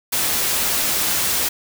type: noise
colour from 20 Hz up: white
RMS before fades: -20 dBFS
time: 0.12-1.49 s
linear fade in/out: 10 ms
effects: none